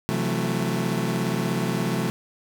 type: chord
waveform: 30% pulse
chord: F# half-diminished seventh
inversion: second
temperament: equal with one note detuned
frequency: 130.81 / 168.18 / 185 / 220 Hz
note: C3 / E3 / F#3 / A3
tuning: 0 / +35 / 0 / 0 cents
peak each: -26 dBFS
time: 0.09-2.1 s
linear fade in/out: 0 ms
effects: none